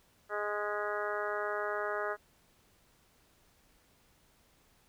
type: harmonic tone with a mistuned harmonic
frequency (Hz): 207.7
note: G#3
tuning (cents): 0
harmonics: 2 / 3 / 4 / 5 / 6 / 7 / 8 / 9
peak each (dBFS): -38 / -38 / -43 / -44 / -39 / -41 / -42 / -47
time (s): 0.29-2.17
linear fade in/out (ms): 50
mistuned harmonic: 9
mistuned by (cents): +43
effects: pink hiss -67 dBFS RMS until 4.88 s